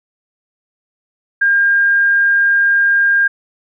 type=tone; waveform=sine; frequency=1608 Hz; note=G6; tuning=44 cents sharp; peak=-9 dBFS; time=1.41-3.28 s; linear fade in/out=10 ms; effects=none